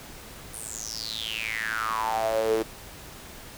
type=tone with high-pass filter sweep; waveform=sawtooth; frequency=111.4 Hz; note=A2; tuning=22 cents sharp; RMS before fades=-29 dBFS; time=0.53-2.63 s; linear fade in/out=10 ms; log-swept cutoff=10000 to 370 Hz; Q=9.2; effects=pink hiss -44 dBFS RMS until 3.57 s